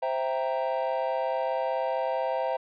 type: chord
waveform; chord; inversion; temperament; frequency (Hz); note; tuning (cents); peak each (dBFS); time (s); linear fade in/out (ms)
triangle; C dominant seventh; none; equal; 523.3 / 659.3 / 784 / 932.3; C5 / E5 / G5 / Bb5; 0 / 0 / 0 / 0; -28 / -29 / -31 / -31; 0.02-2.57; 10
effects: resampled to 11025 Hz